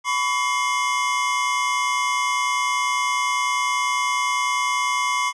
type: tone cluster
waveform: square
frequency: 1000 / 1130 / 2121 Hz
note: B5 / C#6 / C7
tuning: +21 / +33 / +23 cents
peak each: -25 dBFS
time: 0.04-5.33 s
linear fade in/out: 50 ms
effects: resampled to 22050 Hz